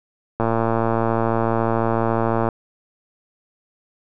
click train, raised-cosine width 1 ms, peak -6 dBFS, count 239, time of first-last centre 0.4-2.488 s, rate 114 Hz, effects none

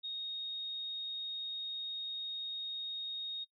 sine tone, 3729 Hz, A#7, in tune, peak -37 dBFS, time 0.03-3.45 s, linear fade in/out 20 ms, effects noise-tail reverb RT60 0.1 s tail -23 dB re dry

